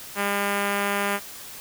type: tone with notch filter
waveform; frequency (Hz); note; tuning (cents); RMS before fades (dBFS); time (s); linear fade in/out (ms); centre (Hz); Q
5% pulse; 201.5; G3; +48; -25; 0.15-1.2; 50; 5700; 1.4
effects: white hiss -40 dBFS RMS until 1.6 s